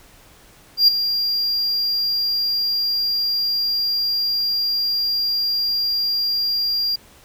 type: tone with ADSR envelope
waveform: triangle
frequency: 4780 Hz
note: D8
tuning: 30 cents sharp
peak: -6 dBFS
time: 0.77-6.96 s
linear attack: 110 ms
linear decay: 7 ms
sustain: -11 dB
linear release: 8 ms
effects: pink hiss -49 dBFS RMS until 7.24 s